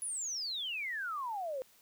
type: exponential sweep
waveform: sine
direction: down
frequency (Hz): 10550 to 501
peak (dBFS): -35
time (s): 0.02-1.62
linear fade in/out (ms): 0
effects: white hiss -64 dBFS RMS until 1.81 s